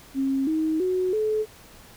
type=tone with pitch steps; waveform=sine; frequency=270 / 315.6 / 368.8 / 431.1 Hz; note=C#4 / D#4 / F#4 / A4; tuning=-45 / +25 / -6 / -35 cents; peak=-21 dBFS; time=0.14-1.46 s; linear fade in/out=50 ms; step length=330 ms; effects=pink hiss -49 dBFS RMS until 1.96 s